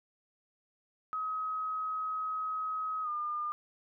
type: tone with pitch glide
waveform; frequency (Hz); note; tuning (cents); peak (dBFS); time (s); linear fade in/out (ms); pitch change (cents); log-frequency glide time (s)
sine; 1270 to 1207.8; D#6 to D6; +35 to +48; -32; 1.13-3.52; 0; -87; 3.03-3.09
effects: none